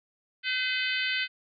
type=harmonic tone; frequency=510 Hz; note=C5; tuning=44 cents flat; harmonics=3 / 4 / 5 / 6 / 7 / 8 / 9; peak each=-32 / -32 / -33 / -33 / -38 / -40 / -40 dBFS; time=0.43-1.28 s; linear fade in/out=50 ms; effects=none